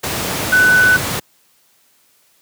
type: tone in noise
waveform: sine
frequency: 1496 Hz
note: F#6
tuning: 19 cents sharp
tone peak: -8 dBFS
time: 0.52-0.97 s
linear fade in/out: 10 ms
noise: pink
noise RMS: -20 dBFS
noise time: 0.03-1.2 s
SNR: +9 dB
effects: white hiss -56 dBFS RMS until 2.41 s + high-pass 100 Hz 12 dB/octave